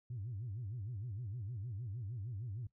sine tone with vibrato, 110 Hz, A2, in tune, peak -39 dBFS, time 0.1-2.67 s, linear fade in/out 5 ms, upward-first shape sine, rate 6.5 Hz, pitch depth 260 cents each way, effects noise-tail reverb RT60 0.1 s tail -19 dB re dry + tanh soft clip ceiling -36 dBFS

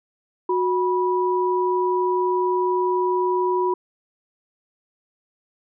sine tone pair together, 366.3 / 978 Hz, F#4 / B5, -17 / -17 cents, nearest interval octave + perfect fourth, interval 1700 cents, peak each -20 / -22 dBFS, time 0.49-3.74 s, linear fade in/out 5 ms, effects none

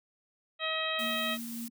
harmonic tone, 637 Hz, D#5, 41 cents sharp, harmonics 1 / 2 / 3 / 4 / 5 / 6, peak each -37 / -37 / -37 / -37 / -37 / -37 dBFS, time 0.59-1.38 s, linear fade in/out 50 ms
sine tone with tremolo, 233.1 Hz, A#3, in tune, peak -36 dBFS, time 0.98-1.7 s, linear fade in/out 50 ms, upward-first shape triangle, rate 3.5 Hz, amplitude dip 30%
blue noise, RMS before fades -44 dBFS, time 0.99-1.68 s, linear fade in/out 0 ms
effects none

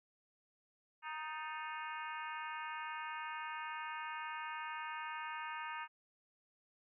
harmonic tone with a mistuned harmonic, 311.1 Hz, D#4, in tune, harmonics 3 / 4 / 5 / 6 / 7 / 8 / 9, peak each -45 / -47 / -49 / -51 / -52 / -53 / -54 dBFS, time 1.02-5.88 s, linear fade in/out 50 ms, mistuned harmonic 6, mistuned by -83 cents, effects none

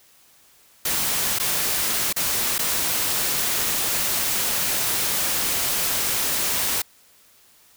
white noise with dropouts, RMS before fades -23 dBFS, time 0.85-6.82 s, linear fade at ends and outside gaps 5 ms, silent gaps 1.387-1.397 / 2.128-2.163 / 2.582-2.59 s, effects white hiss -55 dBFS RMS until 7.76 s

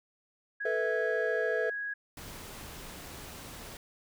sine tone, 1658 Hz, G#6, 3 cents flat, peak -33 dBFS, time 0.6-1.94 s, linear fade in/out 10 ms
triangle chord, A suspended second, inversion none, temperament equal with one note detuned, 440 / 493.9 / 652.4 Hz, A4 / B4 / E5, 0 / 0 / -18 cents, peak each -30 / -31 / -32 dBFS, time 0.65-1.7 s, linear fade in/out 5 ms
pink noise, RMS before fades -45 dBFS, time 2.17-3.77 s, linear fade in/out 2 ms
effects none

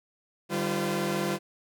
sawtooth tone cluster, 151.6 / 195.8 / 345.2 / 510 Hz, D#3 / G3 / F4 / C5, -45 / -2 / -20 / -44 cents, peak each -31 / -27 / -27 / -31 dBFS, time 0.49-1.39 s, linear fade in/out 50 ms, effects none

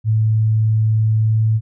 sine tone with pitch glide, 109.6 to 110.3 Hz, A2 to A2, -6 to +5 cents, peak -12 dBFS, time 0.04-1.61 s, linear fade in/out 50 ms, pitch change +11 cents, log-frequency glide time 1.19-1.42 s, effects none

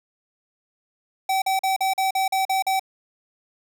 square tone bursts, 767 Hz, G5, 38 cents flat, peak -20 dBFS, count 9, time 1.29-2.796 s, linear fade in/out 5 ms, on 130 ms, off 42 ms, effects none

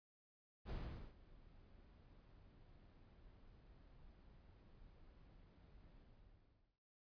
brown noise with ADSR envelope, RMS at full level -44 dBFS, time 0.65-6.8 s, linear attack 46 ms, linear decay 430 ms, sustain -20 dB, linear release 840 ms, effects resampled to 11025 Hz

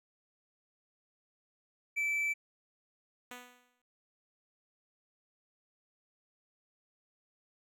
triangle tone, 2319 Hz, D7, 22 cents flat, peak -28 dBFS, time 1.96-2.34 s, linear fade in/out 20 ms
5% pulse tone with exponential decay, 246.9 Hz, B3, in tune, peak -31 dBFS, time 3.31-3.82 s, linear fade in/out 2 ms, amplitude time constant 110 ms
effects none

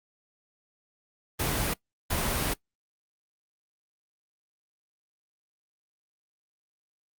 pink noise bursts at uneven times, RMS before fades -28 dBFS, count 2, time 1.39-1.74 / 2.1-2.54 s, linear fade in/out 10 ms, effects noise-tail reverb RT60 0.1 s tail -20 dB re dry + Opus 32 kbps

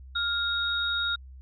sine tone pair together, 1404 / 3751 Hz, F6 / A#7, +9 / +10 cents, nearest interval octave + perfect fourth, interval 1701 cents, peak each -28 dBFS, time 0.15-1.16 s, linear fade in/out 10 ms, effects added 65 Hz sine -43 dBFS peak until 1.41 s

